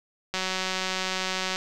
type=click train; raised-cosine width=0.2 ms; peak=-11 dBFS; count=229; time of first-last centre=0.34-1.559 s; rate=187 Hz; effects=none